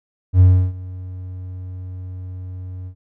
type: tone with ADSR envelope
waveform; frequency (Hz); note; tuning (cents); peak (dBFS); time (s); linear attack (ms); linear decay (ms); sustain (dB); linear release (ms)
triangle; 91.9; F#2; -11; -3; 0.33-2.95; 74; 320; -23; 81
effects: tanh soft clip ceiling 0 dBFS